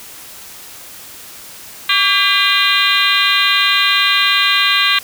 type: harmonic tone with a mistuned harmonic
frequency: 401.3 Hz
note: G4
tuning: 41 cents sharp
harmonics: 3 / 4 / 5 / 6 / 7 / 8 / 9 / 10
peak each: -19 / -19 / -19 / -19 / -19 / -19 / -19 / -19 dBFS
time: 1.89-4.99 s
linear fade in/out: 5 ms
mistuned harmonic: 3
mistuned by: -77 cents
effects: white hiss -35 dBFS RMS until 5.03 s